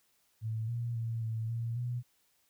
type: tone with pitch steps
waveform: sine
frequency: 111.1 / 118.3 / 114.5 / 112 / 116 / 122 Hz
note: A2 / A#2 / A#2 / A2 / A#2 / B2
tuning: +17 / +26 / -31 / +31 / -8 / -21 cents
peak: -32 dBFS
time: 0.41-2.03 s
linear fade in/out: 50 ms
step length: 270 ms
effects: white hiss -72 dBFS RMS until 2.49 s